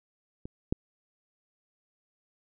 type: clicks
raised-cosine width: 3 ms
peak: -26 / -13 dBFS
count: 2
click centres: 0.455 / 0.725 s
effects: none